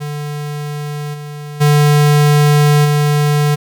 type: tone with level steps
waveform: square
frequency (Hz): 147.5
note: D3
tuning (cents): +8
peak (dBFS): -21 / -26 / -8 / -11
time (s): 0-3.56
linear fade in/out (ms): 20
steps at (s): 1.13 / 1.6 / 2.84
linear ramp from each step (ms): 20
effects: none